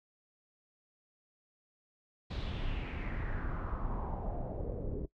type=noise with low-pass filter sweep; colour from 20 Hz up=brown; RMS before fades=-37 dBFS; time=2.3-5.06 s; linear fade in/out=10 ms; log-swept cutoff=4100 to 390 Hz; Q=3.5; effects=noise-tail reverb RT60 0.1 s tail -19 dB re dry